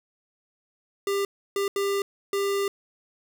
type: tone bursts at uneven times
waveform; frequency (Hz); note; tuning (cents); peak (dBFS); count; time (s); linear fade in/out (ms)
square; 398.1; G4; +27; -24; 4; 1.07-1.25 / 1.56-1.68 / 1.76-2.02 / 2.33-2.68; 2
effects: none